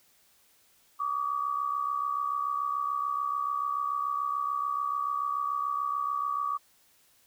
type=tone pair together; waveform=sine; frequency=1145 / 1211.9 Hz; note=D6 / D#6; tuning=-44 / -46 cents; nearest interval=minor second; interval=98 cents; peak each=-29 / -33 dBFS; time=0.99-6.58 s; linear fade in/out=20 ms; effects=white hiss -64 dBFS RMS until 7.26 s